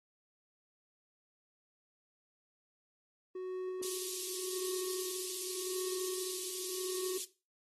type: tone with tremolo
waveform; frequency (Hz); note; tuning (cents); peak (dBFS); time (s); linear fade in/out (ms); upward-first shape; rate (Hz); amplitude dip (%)
triangle; 370; F#4; 0; -33; 3.35-7.18; 5; sine; 0.87; 75
type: high-pass noise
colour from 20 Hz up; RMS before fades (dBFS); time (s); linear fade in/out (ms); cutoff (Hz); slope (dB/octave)
white; -40; 3.82-7.25; 10; 3200; 24
effects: noise-tail reverb RT60 0.3 s tail -17 dB re dry + AAC 32 kbps